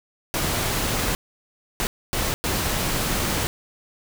pink noise bursts at uneven times, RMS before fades -24 dBFS, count 4, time 0.34-1.15 / 1.8-1.87 / 2.13-2.34 / 2.44-3.47 s, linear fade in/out 0 ms, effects none

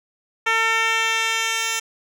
10% pulse tone with band-pass filter sweep, 449.9 Hz, A4, 39 cents sharp, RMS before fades -21 dBFS, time 0.46-1.8 s, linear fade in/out 10 ms, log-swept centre 1800 to 5500 Hz, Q 0.88, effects none

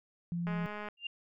sine tone, 171.8 Hz, F3, 28 cents flat, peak -32 dBFS, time 0.32-0.66 s, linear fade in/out 0 ms
click train, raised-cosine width 0.5 ms, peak -27 dBFS, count 88, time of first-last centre 0.47-0.886 s, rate 209 Hz
sine tone with exponential growth, 2794 Hz, F7, in tune, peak -31 dBFS, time 0.97-1.07 s, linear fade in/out 5 ms, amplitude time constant 21 ms
effects none

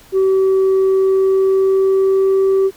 sine tone with pitch glide, 382.5 to 386.1 Hz, G4 to G4, -42 to -26 cents, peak -8 dBFS, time 0.12-2.71 s, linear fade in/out 50 ms, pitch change +16 cents, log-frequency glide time 0.77-2.5 s, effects tanh soft clip ceiling -9 dBFS + pink hiss -45 dBFS RMS until 2.76 s

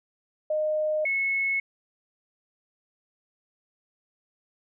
sine tone pair in turn, 615 / 2192 Hz, D#5 / C#7, -20 / -20 cents, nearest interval octave + minor seventh, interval 2200 cents, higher second, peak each -23 dBFS, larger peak neither, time 0.5-1.05 / 1.05-1.6 s, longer neither, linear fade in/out 5 ms, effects none

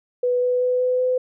sine tone with pitch steps, 493.9 / 497 / 500.2 / 503.4 / 506.6 Hz, B4 / B4 / B4 / B4 / B4, 0 / +11 / +22 / +33 / +44 cents, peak -17 dBFS, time 0.23-1.18 s, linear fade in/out 5 ms, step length 190 ms, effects none

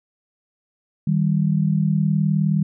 sine tone pair together, 156.65 / 196 Hz, D#3 / G3, +12 / 0 cents, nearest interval major third, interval 388 cents, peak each -18 / -20 dBFS, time 1.07-2.63 s, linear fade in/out 5 ms, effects none

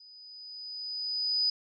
sine tone with level ramp, 4978 Hz, D#8, in tune, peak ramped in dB -51 to -23 dBFS, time 0-1.5 s, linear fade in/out 5 ms, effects none

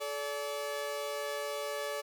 sawtooth tone pair together, 431 / 575.3 Hz, A4 / D5, -36 / -36 cents, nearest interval perfect fourth, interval 500 cents, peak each -36 / -32 dBFS, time 0-2.02 s, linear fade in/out 20 ms, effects none

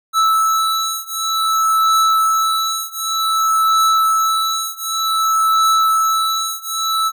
square beating tone pair, 1312 / 1312.54 Hz, E6 / E6, -9 / -8 cents, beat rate 0.54 Hz, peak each -18 / -17 dBFS, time 0.13-7.12 s, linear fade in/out 50 ms, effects none

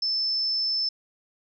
sine tone, 5274 Hz, E8, in tune, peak -23 dBFS, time 0.02-0.89 s, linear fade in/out 5 ms, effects none

